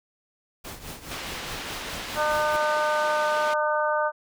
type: noise with tremolo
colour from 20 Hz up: pink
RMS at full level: -36 dBFS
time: 0.64-2.57 s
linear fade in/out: 10 ms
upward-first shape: triangle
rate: 4.8 Hz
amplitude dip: 75%
type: band-pass noise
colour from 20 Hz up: white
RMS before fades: -36 dBFS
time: 1.11-3.54 s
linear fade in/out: 5 ms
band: 210 to 3600 Hz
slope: 12 dB/octave
type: harmonic tone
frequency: 302.6 Hz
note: D#4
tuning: 48 cents flat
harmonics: 2 / 3 / 4 / 5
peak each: -25 / -27 / -28 / -29 dBFS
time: 2.15-4.12 s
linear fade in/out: 50 ms
effects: none